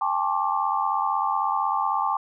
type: tone cluster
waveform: sine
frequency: 800 / 876 / 1074 / 1164 Hz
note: G5 / A5 / C6 / D6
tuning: +35 / -8 / +45 / -16 cents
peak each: -27 dBFS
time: 0.01-2.17 s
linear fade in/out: 5 ms
effects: none